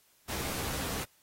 pink noise with comb filter, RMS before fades -36 dBFS, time 0.28-1.05 s, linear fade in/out 20 ms, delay 15 ms, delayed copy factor +0.5, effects white hiss -66 dBFS RMS until 1.22 s + AAC 48 kbps

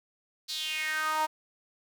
sawtooth tone with high-pass filter sweep, 311.1 Hz, D#4, in tune, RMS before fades -31 dBFS, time 0.48-1.27 s, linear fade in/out 20 ms, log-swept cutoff 4400 to 830 Hz, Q 4.8, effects none

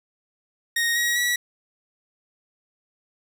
sawtooth tone with pitch steps, 1864.7 / 1900.6 / 1937.2 Hz, A#6 / A#6 / B6, 0 / +33 / -34 cents, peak -17 dBFS, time 0.76-1.36 s, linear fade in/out 5 ms, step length 200 ms, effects none

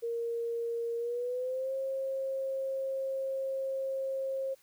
sine tone with pitch glide, 466.2 to 535.5 Hz, A#4 to C5, 0 to +40 cents, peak -31 dBFS, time 0.02-4.55 s, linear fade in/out 20 ms, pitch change +240 cents, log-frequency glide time 0.97-1.74 s, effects white hiss -65 dBFS RMS until 4.62 s

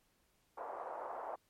pink band-pass noise, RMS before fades -44 dBFS, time 0.57-1.36 s, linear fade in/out 10 ms, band 570 to 1000 Hz, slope 24 dB/octave, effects pink hiss -75 dBFS RMS until 1.49 s + MP3 64 kbps

